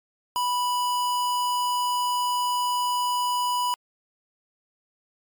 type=tone; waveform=square; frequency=985 Hz; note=B5; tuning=5 cents flat; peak=-23 dBFS; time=0.36-3.74 s; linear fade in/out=0 ms; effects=MP3 96 kbps